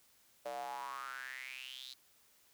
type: tone with high-pass filter sweep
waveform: square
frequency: 64.7 Hz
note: C2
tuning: 19 cents flat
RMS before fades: -45 dBFS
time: 0.45-1.94 s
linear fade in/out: 10 ms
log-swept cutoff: 590 to 4100 Hz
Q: 7.3
effects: white hiss -68 dBFS RMS until 2.53 s